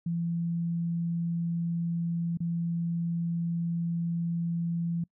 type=tone with dropouts; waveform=sine; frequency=169.2 Hz; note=E3; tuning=45 cents sharp; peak=-27 dBFS; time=0.06-5.04 s; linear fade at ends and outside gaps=5 ms; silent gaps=2.373-2.403 s; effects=noise-tail reverb RT60 0.1 s tail -26 dB re dry